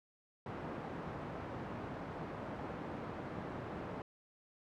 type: band-pass noise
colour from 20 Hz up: pink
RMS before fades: -44 dBFS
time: 0.46-4.02 s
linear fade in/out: 2 ms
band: 110 to 1200 Hz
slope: 12 dB/octave
effects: none